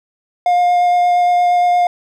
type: tone with vibrato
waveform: triangle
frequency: 710 Hz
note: F5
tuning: 28 cents sharp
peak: -8 dBFS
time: 0.46-1.87 s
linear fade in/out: 2 ms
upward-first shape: sine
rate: 8.6 Hz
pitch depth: 9 cents each way
effects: none